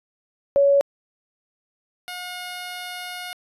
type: tone pair in turn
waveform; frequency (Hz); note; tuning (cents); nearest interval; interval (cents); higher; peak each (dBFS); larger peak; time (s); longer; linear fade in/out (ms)
sine / 10% pulse; 561 / 720.2; C#5 / F#5; +21 / -47; major third; 432; second; -13 / -23; first; 0.56-0.81 / 2.08-3.33; second; 0
effects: resampled to 32000 Hz